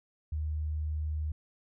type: tone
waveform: sine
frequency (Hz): 76.7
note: D#2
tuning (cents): -24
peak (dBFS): -30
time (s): 0.32-1.32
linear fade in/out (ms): 5
effects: none